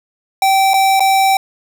square tone with dropouts, 775 Hz, G5, 20 cents flat, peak -10 dBFS, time 0.42-1.37 s, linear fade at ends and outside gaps 2 ms, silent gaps 0.735-0.74 / 0.996-1.004 s, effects none

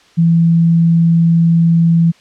sine tone, 166.9 Hz, E3, 22 cents sharp, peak -7 dBFS, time 0.17-2.12 s, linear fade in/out 20 ms, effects white hiss -48 dBFS RMS until 2.2 s + low-pass 5000 Hz 12 dB/octave

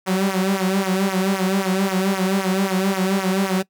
sawtooth tone with flanger, 190.9 Hz, G3, 46 cents flat, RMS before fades -20 dBFS, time 0.06-3.63 s, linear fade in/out 20 ms, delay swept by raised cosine 0.23 to 4.33 ms, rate 3.8 Hz, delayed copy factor -0.95, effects noise-tail reverb RT60 0.1 s tail -21 dB re dry

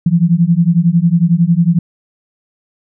sine beating tone pair, 164.81 / 175.81 Hz, E3 / F3, 0 / +12 cents, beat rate 11 Hz, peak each -11 dBFS, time 0.06-1.79 s, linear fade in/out 5 ms, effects none

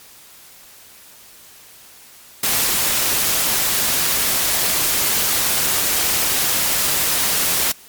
white noise, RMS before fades -18 dBFS, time 2.43-7.72 s, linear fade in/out 5 ms, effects white hiss -44 dBFS RMS until 7.88 s + MP3 96 kbps

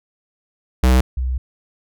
square / sine tone pair in turn, 63.5 / 63.5 Hz, B1 / B1, +49 / +49 cents, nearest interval unison, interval 0 cents, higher neither, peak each -11 / -18 dBFS, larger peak first, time 0.83-1.01 / 1.17-1.38 s, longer second, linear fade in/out 5 ms, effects none

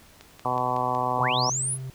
click train, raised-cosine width 0.2 ms, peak -26 dBFS, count 5, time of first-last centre 0.21-0.949 s, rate 5.41 Hz
harmonic tone, 125.5 Hz, B2, 28 cents sharp, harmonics 1 / 2 / 3 / 4 / 5 / 6 / 7 / 8 / 9, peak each -35 / -36 / -38 / -35 / -33 / -29 / -30 / -29 / -31 dBFS, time 0.45-1.5 s, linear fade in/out 2 ms
sine linear sweep, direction up, 138.4 to 10880 Hz, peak -25 dBFS, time 1.17-1.78 s, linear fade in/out 50 ms
triangle tone, 130.81 Hz, C3, in tune, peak -30 dBFS, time 1.2-1.9 s, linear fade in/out 2 ms
effects pink hiss -53 dBFS RMS until 1.94 s

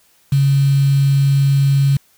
sine tone with quantisation, 138.59 Hz, C#3, in tune, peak -10 dBFS, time 0.32-1.97 s, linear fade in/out 5 ms, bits 5, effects white hiss -55 dBFS RMS until 2.17 s

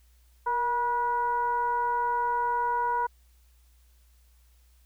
sine tone with frequency modulation, 965 Hz, B5, 40 cents flat, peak -24 dBFS, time 0.46-3.07 s, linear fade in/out 10 ms, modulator 493 Hz, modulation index 0.58, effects added 60 Hz sine -57 dBFS peak until 4.85 s + white hiss -68 dBFS RMS until 4.85 s

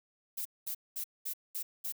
violet noise bursts, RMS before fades -37 dBFS, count 6, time 0.37-1.924 s, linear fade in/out 10 ms, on 84 ms, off 210 ms, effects none

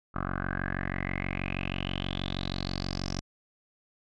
10% pulse tone with low-pass filter sweep, 46.25 Hz, F#1, in tune, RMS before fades -33 dBFS, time 0.14-3.21 s, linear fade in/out 20 ms, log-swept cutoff 1300 to 5600 Hz, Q 7.8, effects none

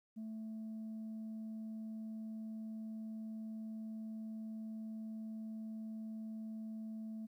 sine tone, 220 Hz, A3, in tune, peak -40 dBFS, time 0.16-7.27 s, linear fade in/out 20 ms, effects tanh soft clip ceiling -41 dBFS + 13-bit

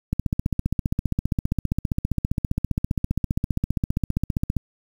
click train, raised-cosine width 5 ms, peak -9 dBFS, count 68, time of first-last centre 0.13-4.567 s, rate 15.1 Hz, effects 7-bit

